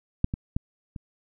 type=clicks; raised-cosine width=5 ms; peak=-8 / -16 / -13 / -23 dBFS; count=4; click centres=0.244 / 0.339 / 0.565 / 0.962 s; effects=none